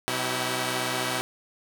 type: tone cluster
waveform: 5% pulse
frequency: 126.6 / 187.7 / 323.9 / 391.3 / 765 Hz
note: B2 / F#3 / E4 / G4 / G5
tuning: +43 / +25 / -30 / -3 / -42 cents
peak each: -19 / -26 / -19 / -26 / -23 dBFS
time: 0.08-1.21 s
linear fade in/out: 0 ms
effects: none